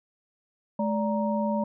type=tone cluster; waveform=sine; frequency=213.8 / 582 / 935 Hz; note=A3 / D5 / A#5; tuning=-49 / -16 / +5 cents; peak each=-26 / -29 / -31 dBFS; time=0.79-1.64 s; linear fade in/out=5 ms; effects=none